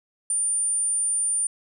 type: tone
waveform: sine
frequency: 9190 Hz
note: D9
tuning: 39 cents flat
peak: -21 dBFS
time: 0.3-1.47 s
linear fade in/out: 2 ms
effects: none

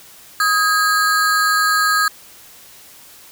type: ring-modulated tone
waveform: square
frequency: 1445 Hz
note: F#6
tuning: 41 cents flat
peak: -11 dBFS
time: 0.4-2.08 s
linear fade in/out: 2 ms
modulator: 186 Hz
effects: white hiss -43 dBFS RMS until 3.31 s

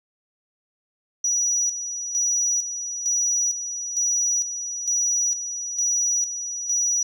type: tone with tremolo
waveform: sine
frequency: 5840 Hz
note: F#8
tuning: 24 cents flat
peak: -18 dBFS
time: 1.24-7.03 s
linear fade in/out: 5 ms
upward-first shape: square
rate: 1.1 Hz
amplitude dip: 65%
effects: tanh soft clip ceiling -15 dBFS + 10-bit

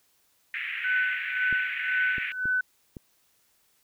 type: band-pass noise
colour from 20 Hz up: pink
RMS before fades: -33 dBFS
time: 0.54-2.32 s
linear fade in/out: 0 ms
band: 1700 to 2600 Hz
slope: 48 dB/octave
type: tone with tremolo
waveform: sine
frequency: 1504 Hz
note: F#6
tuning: 28 cents sharp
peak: -22 dBFS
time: 0.84-2.61 s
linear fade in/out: 5 ms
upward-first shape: sine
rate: 1.9 Hz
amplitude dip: 85%
type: clicks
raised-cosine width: 3 ms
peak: -26 dBFS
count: 4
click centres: 1.527 / 2.182 / 2.456 / 2.968 s
effects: white hiss -67 dBFS RMS until 3.83 s

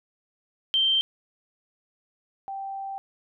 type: tone pair in turn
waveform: sine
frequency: 3136 / 781.8 Hz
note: G7 / G5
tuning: 0 / -5 cents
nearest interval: 2 octaves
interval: 2405 cents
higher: first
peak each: -19 / -31 dBFS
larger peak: first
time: 0.74-1.01 / 2.48-2.98 s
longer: second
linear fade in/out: 0 ms
effects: none

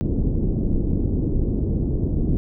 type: low-pass noise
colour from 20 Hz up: pink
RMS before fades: -21 dBFS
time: 0.01-2.37 s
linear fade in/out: 0 ms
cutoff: 360 Hz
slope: 24 dB/octave
effects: none

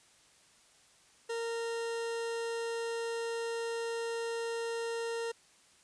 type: tone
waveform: 40% pulse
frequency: 461.8 Hz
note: A#4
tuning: 16 cents flat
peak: -33 dBFS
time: 1.29-5.32 s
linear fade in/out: 10 ms
effects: white hiss -63 dBFS RMS until 5.83 s + resampled to 22050 Hz

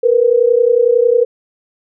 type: tone pair together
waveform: sine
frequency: 462.9 / 493.9 Hz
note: A#4 / B4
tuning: -12 / 0 cents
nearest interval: minor second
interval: 112 cents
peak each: -11 dBFS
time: 0.03-1.25 s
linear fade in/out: 10 ms
effects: none

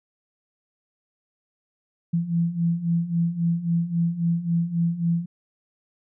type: beating tone pair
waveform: sine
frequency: 166.8 / 170.5 Hz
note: E3 / F3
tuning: +21 / -41 cents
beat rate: 3.7 Hz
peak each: -26 / -22 dBFS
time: 2.13-5.26 s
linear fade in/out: 10 ms
effects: none

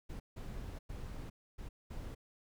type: noise bursts at uneven times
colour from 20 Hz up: brown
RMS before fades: -44 dBFS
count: 5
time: 0.09-0.2 / 0.36-0.79 / 0.89-1.3 / 1.58-1.69 / 1.9-2.15 s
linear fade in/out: 10 ms
effects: none

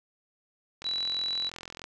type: click train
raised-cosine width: 0.2 ms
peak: -23 dBFS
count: 45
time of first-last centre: 0.82-1.841 s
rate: 43.1 Hz
type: tone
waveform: sine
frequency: 3938 Hz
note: B7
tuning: 6 cents flat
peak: -28 dBFS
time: 0.84-1.5 s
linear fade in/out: 20 ms
effects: none

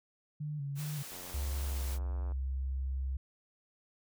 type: tone with vibrato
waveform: sine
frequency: 145 Hz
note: D3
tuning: 22 cents flat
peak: -35 dBFS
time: 0.4-1.03 s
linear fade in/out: 10 ms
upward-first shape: square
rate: 2.6 Hz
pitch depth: 57 cents each way
type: noise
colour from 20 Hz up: white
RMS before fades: -46 dBFS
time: 0.75-1.99 s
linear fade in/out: 50 ms
type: click train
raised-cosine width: 1 ms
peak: -37 dBFS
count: 109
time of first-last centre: 1.12-2.32 s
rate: 90 Hz
type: tone with pitch glide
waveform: sine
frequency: 69.3 to 66.25 Hz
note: C#2 to C2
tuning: 0 to +22 cents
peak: -32 dBFS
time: 1.34-3.17 s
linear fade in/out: 5 ms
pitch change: -78 cents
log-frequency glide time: 1.68-1.8 s
effects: none

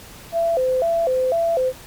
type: tone with vibrato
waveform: sine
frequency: 587.3 Hz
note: D5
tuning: in tune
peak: -16 dBFS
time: 0.32-1.73 s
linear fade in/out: 50 ms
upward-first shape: square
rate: 2 Hz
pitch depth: 230 cents each way
effects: pink hiss -41 dBFS RMS until 1.86 s + MP3 96 kbps

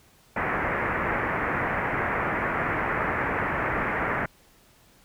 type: low-pass noise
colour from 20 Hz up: white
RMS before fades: -27 dBFS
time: 0.36-4.26 s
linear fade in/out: 5 ms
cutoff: 2100 Hz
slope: 48 dB/octave
effects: pink hiss -58 dBFS RMS until 5.04 s

